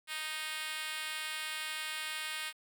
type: tone with high-pass filter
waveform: 5% pulse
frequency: 311 Hz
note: D#4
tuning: 1 cent flat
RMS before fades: -39 dBFS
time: 0.07-2.53 s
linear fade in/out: 50 ms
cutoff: 1600 Hz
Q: 0.82
effects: 10-bit